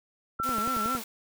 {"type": "tone", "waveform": "sine", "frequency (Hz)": 1345, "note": "E6", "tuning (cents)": 34, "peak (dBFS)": -27, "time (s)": [0.39, 0.97], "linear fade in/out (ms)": 10}
{"type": "click train", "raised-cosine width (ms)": 2, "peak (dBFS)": -24, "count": 7, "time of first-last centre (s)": [0.4, 0.95], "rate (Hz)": 10.9}
{"type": "tone with vibrato", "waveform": "sawtooth", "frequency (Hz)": 233.1, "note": "A#3", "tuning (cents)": 0, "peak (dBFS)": -29, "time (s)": [0.43, 1.03], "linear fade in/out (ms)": 50, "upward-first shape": "sine", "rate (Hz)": 4.5, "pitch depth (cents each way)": 190}
{"type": "high-pass noise", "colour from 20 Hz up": "white", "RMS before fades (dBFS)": -40, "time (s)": [0.43, 1.04], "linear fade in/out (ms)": 5, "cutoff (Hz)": 310, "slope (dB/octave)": 12}
{"effects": []}